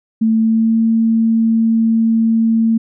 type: tone with pitch glide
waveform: sine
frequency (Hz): 222.6 to 225.7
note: A3 to A3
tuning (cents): +20 to +44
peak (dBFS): -10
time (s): 0.21-2.78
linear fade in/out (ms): 10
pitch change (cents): +24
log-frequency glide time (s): 0.39-0.77
effects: none